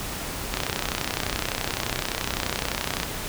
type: click train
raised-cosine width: 0.2 ms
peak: -7 dBFS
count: 80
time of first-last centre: 0.54-3.032 s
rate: 31.7 Hz
effects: pink hiss -32 dBFS RMS until 3.28 s